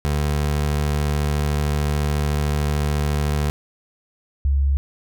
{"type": "tone pair in turn", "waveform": ["25% pulse", "sine"], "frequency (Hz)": [73.7, 69.24], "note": ["D2", "C#2"], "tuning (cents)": [7, -1], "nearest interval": "minor second", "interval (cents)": 108, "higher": "first", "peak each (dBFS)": [-15, -15], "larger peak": "neither", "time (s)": [[0.05, 3.5], [4.45, 4.77]], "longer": "first", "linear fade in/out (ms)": 0, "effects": []}